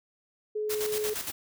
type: tone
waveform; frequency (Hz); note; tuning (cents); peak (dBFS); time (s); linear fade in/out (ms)
sine; 425.4; G#4; +42; -28; 0.55-1.14; 10
type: noise with tremolo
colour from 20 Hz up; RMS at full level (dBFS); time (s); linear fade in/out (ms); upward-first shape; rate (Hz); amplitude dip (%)
white; -33; 0.69-1.32; 20; square; 8.6; 60
effects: none